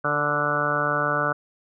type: harmonic tone with a mistuned harmonic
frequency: 146.83 Hz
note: D3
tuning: in tune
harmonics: 1 / 2 / 3 / 4 / 5 / 6 / 7 / 8 / 9 / 10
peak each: -32 / -34 / -33 / -28 / -34 / -36 / -35 / -28 / -27 / -26 dBFS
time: 0.04-1.33 s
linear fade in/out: 10 ms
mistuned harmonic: 3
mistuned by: +19 cents
effects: none